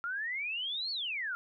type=exponential two-way sweep; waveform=sine; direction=up then down; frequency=1366 to 4488 to 1366 Hz; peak=-33 dBFS; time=0.04-1.35 s; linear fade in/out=0 ms; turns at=0.91 s; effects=none